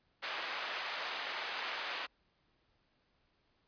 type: band-pass noise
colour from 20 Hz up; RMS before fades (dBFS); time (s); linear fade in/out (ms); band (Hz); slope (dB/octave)
white; -40; 0.22-2.07; 20; 650 to 2800; 12
effects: pink hiss -75 dBFS RMS until 3.67 s + resampled to 11025 Hz